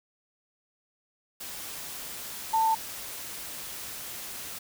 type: tone in noise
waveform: sine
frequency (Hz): 891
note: A5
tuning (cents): +22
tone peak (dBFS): -21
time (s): 2.53-2.75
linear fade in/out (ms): 10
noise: white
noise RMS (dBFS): -39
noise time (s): 1.4-4.59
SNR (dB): +15
effects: none